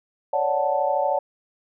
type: chord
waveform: sine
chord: D major seventh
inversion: third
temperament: equal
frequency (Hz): 554.4 / 587.3 / 740 / 880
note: C#5 / D5 / F#5 / A5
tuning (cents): 0 / 0 / 0 / 0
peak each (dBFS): -25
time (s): 0.33-1.19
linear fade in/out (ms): 5
effects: none